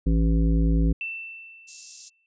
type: harmonic tone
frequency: 55 Hz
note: A1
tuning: in tune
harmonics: 1 / 3 / 5 / 7 / 9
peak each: -19 / -24 / -27 / -37 / -39 dBFS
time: 0.06-0.93 s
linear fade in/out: 10 ms
type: tone with exponential decay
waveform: sine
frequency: 2674 Hz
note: E7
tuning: 24 cents sharp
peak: -27 dBFS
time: 1.01-2.26 s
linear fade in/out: 1 ms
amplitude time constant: 270 ms
type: high-pass noise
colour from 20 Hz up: white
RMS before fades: -37 dBFS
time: 1.67-2.1 s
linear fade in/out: 20 ms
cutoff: 5100 Hz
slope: 24 dB/octave
effects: resampled to 16000 Hz